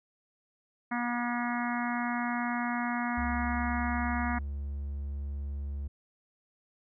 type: harmonic tone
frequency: 240.6 Hz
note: B3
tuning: 45 cents flat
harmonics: 1 / 3 / 4 / 5 / 6 / 7 / 8 / 9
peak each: -32 / -37 / -38 / -39 / -40 / -40 / -41 / -42 dBFS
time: 0.91-4.39 s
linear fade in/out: 10 ms
type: tone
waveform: triangle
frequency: 70.6 Hz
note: C#2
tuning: 32 cents sharp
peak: -31 dBFS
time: 3.17-5.88 s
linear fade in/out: 10 ms
effects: none